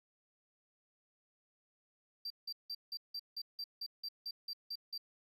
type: tone bursts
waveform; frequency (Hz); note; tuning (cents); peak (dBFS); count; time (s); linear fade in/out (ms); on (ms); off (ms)
triangle; 4699; D8; 0; -38; 13; 2.25-4.979; 5; 53; 170
effects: none